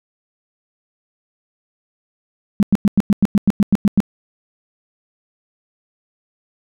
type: tone bursts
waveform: sine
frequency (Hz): 203.3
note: G#3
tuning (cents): -37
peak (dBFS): -8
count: 12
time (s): 2.6-4.003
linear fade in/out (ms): 0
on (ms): 28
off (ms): 97
effects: none